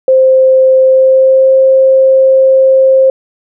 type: tone with pitch glide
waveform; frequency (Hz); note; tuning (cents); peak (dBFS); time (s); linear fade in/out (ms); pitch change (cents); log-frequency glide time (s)
sine; 523.3 to 529.4; C5 to C5; 0 to +20; -3; 0.08-3.1; 2; +20; 0.83-1.53
effects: none